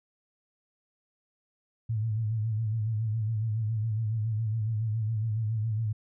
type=tone with vibrato; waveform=sine; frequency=110 Hz; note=A2; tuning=in tune; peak=-26 dBFS; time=1.89-5.93 s; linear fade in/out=10 ms; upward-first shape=sine; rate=7.2 Hz; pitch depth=74 cents each way; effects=none